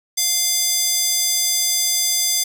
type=tone with high-pass filter; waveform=square; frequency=696 Hz; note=F5; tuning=6 cents flat; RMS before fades=-19 dBFS; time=0.17-2.44 s; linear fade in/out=10 ms; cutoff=5500 Hz; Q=1.4; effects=none